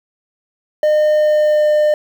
triangle tone with pitch glide, 608 to 603.1 Hz, D#5 to D5, -40 to +46 cents, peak -8 dBFS, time 0.83-1.94 s, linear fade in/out 2 ms, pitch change -14 cents, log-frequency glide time 1.16-1.66 s, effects 7-bit

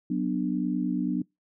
sine chord, B minor, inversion second, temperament just, 185.21 / 246.9 / 296.3 Hz, F#3 / B3 / D4, +2 / 0 / +15 cents, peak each -29 dBFS, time 0.1-1.22 s, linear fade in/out 5 ms, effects noise-tail reverb RT60 0.2 s tail -25 dB re dry

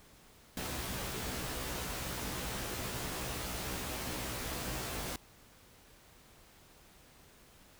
pink noise with comb filter, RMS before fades -39 dBFS, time 0.57-5.16 s, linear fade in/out 2 ms, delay 16 ms, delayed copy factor +0.9, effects pink hiss -60 dBFS RMS until 7.79 s

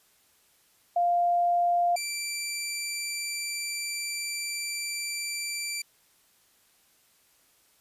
sine / 15% pulse tone pair in turn, 698.5 / 2343 Hz, F5 / D7, 0 / -5 cents, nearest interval octave + major sixth, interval 2095 cents, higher second, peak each -21 / -24 dBFS, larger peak first, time 0.96-1.96 / 1.96-5.82 s, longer second, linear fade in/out 5 ms, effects white hiss -64 dBFS RMS until 7.8 s + resampled to 32000 Hz

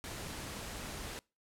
pink noise, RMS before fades -43 dBFS, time 0.04-1.19 s, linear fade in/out 0 ms, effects noise-tail reverb RT60 0.3 s tail -25 dB re dry + low-pass 12000 Hz 12 dB/octave

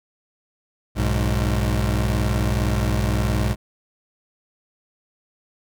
25% pulse tone pair together, 61.74 / 104.31 Hz, B1 / G#2, 0 / +8 cents, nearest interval major sixth, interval 908 cents, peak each -17 / -19 dBFS, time 0.95-3.56 s, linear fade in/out 50 ms, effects none

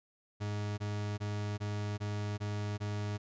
40% pulse tone bursts, 103.83 Hz, G#2, in tune, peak -33 dBFS, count 7, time 0.4-3.18 s, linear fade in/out 20 ms, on 380 ms, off 20 ms, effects resampled to 16000 Hz

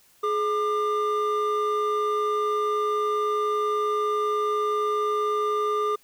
triangle tone pair together, 422.2 / 1198.3 Hz, G#4 / D6, +29 / +34 cents, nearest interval octave + tritone, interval 1805 cents, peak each -22 dBFS, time 0.23-5.96 s, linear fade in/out 10 ms, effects tanh soft clip ceiling -16 dBFS + white hiss -59 dBFS RMS until 6.03 s

